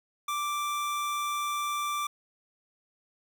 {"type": "tone pair together", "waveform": "square", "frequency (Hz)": [1174.5, 2349], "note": ["D6", "D7"], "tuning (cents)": [0, 0], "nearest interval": "octave", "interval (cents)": 1200, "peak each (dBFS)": [-30, -40], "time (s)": [0.28, 2.07], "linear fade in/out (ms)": 5, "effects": []}